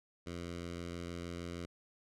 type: tone with notch filter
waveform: 10% pulse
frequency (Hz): 86.4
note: F2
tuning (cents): -18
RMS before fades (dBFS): -43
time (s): 0.26-1.66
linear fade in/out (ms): 10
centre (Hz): 840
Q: 1.4
effects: low-pass 8000 Hz 12 dB/octave